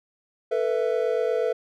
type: chord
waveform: triangle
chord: A suspended second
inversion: none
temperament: equal with one note detuned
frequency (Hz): 445.6 / 493.9 / 659.3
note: A4 / B4 / E5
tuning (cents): +22 / 0 / 0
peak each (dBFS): -23 / -23 / -27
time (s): 0.51-1.53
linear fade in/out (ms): 10
effects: none